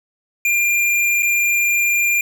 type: tone with dropouts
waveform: square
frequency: 2396 Hz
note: D7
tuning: 34 cents sharp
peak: -15 dBFS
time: 0.45-2.21 s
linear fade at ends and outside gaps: 2 ms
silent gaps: 1.224-1.229 s
effects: none